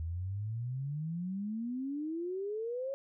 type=exponential sweep; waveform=sine; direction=up; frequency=78.8 to 554.4 Hz; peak=-34 dBFS; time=0-2.94 s; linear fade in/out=0 ms; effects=none